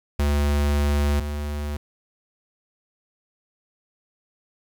square tone pair in turn, 72.5 / 73.6 Hz, D2 / D2, -22 / +4 cents, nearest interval unison, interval 26 cents, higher second, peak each -19 / -27 dBFS, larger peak first, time 0.19-1.2 / 1.2-1.77 s, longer first, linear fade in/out 5 ms, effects 8-bit

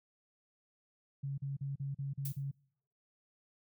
sine tone bursts, 138.59 Hz, C#3, in tune, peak -35 dBFS, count 7, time 1.23-2.514 s, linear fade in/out 10 ms, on 150 ms, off 39 ms
violet noise with exponential decay, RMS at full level -38 dBFS, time 2.25-2.43 s, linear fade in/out 5 ms, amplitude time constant 38 ms
effects noise-tail reverb RT60 0.7 s tail -26 dB re dry

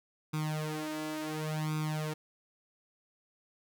sawtooth tone with flanger, 154.5 Hz, D#3, 12 cents flat, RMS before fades -35 dBFS, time 0.33-2.14 s, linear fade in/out 10 ms, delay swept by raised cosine 0.82 to 3.52 ms, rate 0.7 Hz, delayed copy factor +0.9, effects none

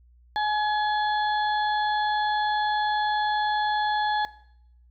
harmonic tone with a mistuned harmonic, 845 Hz, G#5, 30 cents sharp, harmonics 1 / 2 / 4 / 5, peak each -24 / -30 / -36 / -38 dBFS, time 0.36-4.25 s, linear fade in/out 0 ms, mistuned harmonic 4, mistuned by +23 cents, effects noise-tail reverb RT60 0.7 s tail -17 dB re dry + added 60 Hz sine -53 dBFS peak until 4.9 s

